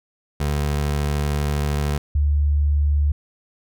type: tone pair in turn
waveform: 25% pulse / sine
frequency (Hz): 73 / 73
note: D2 / D2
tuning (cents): -10 / -10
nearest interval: unison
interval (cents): 0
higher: neither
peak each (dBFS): -16 / -15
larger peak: second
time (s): 0.4-1.98 / 2.15-3.12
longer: first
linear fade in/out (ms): 5
effects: none